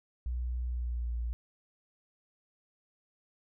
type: tone with pitch glide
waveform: sine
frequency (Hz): 61.1 to 58.78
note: B1 to A#1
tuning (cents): -18 to +15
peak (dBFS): -31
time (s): 0.26-1.33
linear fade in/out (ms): 0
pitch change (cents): -67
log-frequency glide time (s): 0.67-1.13
effects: none